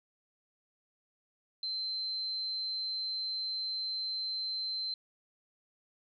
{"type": "tone", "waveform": "sine", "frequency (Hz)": 4100, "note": "C8", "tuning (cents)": -36, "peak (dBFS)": -33, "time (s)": [1.63, 4.94], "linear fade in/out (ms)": 2, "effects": []}